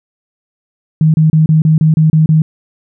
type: tone bursts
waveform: sine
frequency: 157.1 Hz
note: D#3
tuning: 17 cents sharp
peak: -5 dBFS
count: 9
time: 1.01-2.42 s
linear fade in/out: 2 ms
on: 130 ms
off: 30 ms
effects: none